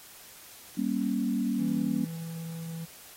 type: chord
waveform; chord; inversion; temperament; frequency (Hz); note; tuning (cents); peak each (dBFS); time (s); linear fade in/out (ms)
sine; G diminished; none; equal with one note detuned; 196 / 237 / 277.2; G3 / Bb3 / Db4; 0 / +29 / 0; -31 / -29 / -31; 0.77-2.05; 10
type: tone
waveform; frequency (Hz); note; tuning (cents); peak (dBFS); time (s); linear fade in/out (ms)
triangle; 164.81; E3; 0; -33; 1.58-2.86; 20
effects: white hiss -50 dBFS RMS until 3.16 s + AAC 48 kbps